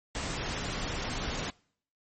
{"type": "noise", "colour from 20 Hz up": "pink", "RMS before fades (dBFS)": -34, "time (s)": [0.15, 1.5], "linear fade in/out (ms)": 0, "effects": ["noise-tail reverb RT60 0.6 s tail -25 dB re dry", "MP3 32 kbps"]}